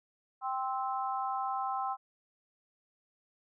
harmonic tone, 261.6 Hz, C4, in tune, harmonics 3 / 4 / 5, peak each -34 / -36 / -38 dBFS, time 0.41-1.97 s, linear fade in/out 50 ms, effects none

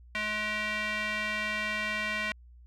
square tone with band-pass filter, 212.2 Hz, G#3, 38 cents sharp, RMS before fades -32 dBFS, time 0.15-2.32 s, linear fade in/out 0 ms, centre 2200 Hz, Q 2.6, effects added 60 Hz sine -50 dBFS peak until 2.66 s

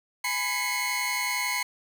sawtooth tone cluster, 830 / 997 / 2045 / 2176 Hz, G#5 / B5 / C7 / C#7, -1 / +16 / -40 / -33 cents, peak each -34 / -28 / -32 / -25 dBFS, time 0.24-1.63 s, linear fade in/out 5 ms, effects none

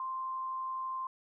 sine tone with amplitude modulation, 1046.5 Hz, C6, in tune, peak -33 dBFS, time 0-1.07 s, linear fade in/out 2 ms, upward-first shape sine, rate 112 Hz, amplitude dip 25%, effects none

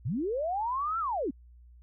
sine linear two-way sweep, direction up then down, 92.5 to 1373 to 220.5 Hz, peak -28 dBFS, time 0.05-1.31 s, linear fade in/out 10 ms, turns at 0.99 s, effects added 60 Hz sine -51 dBFS peak until 1.82 s

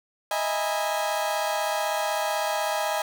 35% pulse tone cluster, 626 / 662 / 822 / 927 / 987 Hz, D#5 / E5 / G#5 / A#5 / B5, +10 / +7 / -18 / -10 / -1 cents, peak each -27 / -33 / -27 / -34 / -32 dBFS, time 0.31-3.02 s, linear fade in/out 2 ms, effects none

